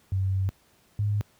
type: tone pair in turn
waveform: sine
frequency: 95.6 / 103.45 Hz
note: G2 / G#2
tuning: -43 / -6 cents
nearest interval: minor second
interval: 137 cents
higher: second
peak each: -22 dBFS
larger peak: neither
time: 0.12-0.49 / 0.99-1.21 s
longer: first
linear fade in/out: 0 ms
effects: pink hiss -62 dBFS RMS until 1.39 s + high-pass 60 Hz 12 dB/octave